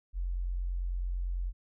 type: tone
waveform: sine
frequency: 44.52 Hz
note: F1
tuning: 34 cents sharp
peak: -30 dBFS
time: 0.13-1.53 s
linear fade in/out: 50 ms
effects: none